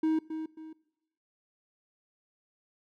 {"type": "tone with echo", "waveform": "triangle", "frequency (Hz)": 316.3, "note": "D#4", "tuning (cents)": 29, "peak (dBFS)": -22, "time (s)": [0.03, 0.19], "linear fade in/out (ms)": 5, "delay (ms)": 270, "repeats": 2, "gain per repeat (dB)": -9, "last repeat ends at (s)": 0.73, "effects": ["noise-tail reverb RT60 0.9 s tail -21 dB re dry"]}